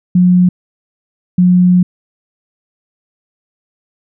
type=tone bursts at uneven times; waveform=sine; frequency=180 Hz; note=F#3; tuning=47 cents flat; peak=-5 dBFS; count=2; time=0.15-0.49 / 1.38-1.83 s; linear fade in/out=5 ms; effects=none